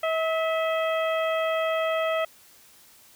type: harmonic tone with a mistuned harmonic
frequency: 644 Hz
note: E5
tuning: 41 cents flat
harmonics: 1 / 2 / 3 / 4 / 5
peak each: -24 / -30 / -34 / -36 / -38 dBFS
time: 0.03-2.25 s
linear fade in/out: 5 ms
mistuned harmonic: 3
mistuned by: +40 cents
effects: white hiss -54 dBFS RMS until 3.15 s